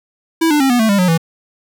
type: tone with pitch steps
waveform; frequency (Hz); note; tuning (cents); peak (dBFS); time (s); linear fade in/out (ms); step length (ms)
square; 327.5 / 296.9 / 269.1 / 243.9 / 221.1 / 200.4 / 181.69 / 164.7; E4 / D4 / C4 / B3 / A3 / G3 / F#3 / E3; -11 / +19 / +49 / -21 / +9 / +38 / -31 / -1; -11; 0.41-1.178; 10; 96
effects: none